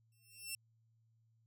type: tone with exponential growth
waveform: 10% pulse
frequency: 2701 Hz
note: E7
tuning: 42 cents sharp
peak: -30 dBFS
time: 0.12-0.55 s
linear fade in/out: 2 ms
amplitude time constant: 92 ms
effects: added 113 Hz sine -70 dBFS peak until 1.46 s